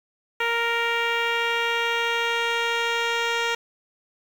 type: tone with low-pass filter sweep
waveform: 10% pulse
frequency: 466.2 Hz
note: A#4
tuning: in tune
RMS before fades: -24 dBFS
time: 0.4-3.55 s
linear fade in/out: 5 ms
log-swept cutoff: 2600 to 4500 Hz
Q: 1.5
effects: 7-bit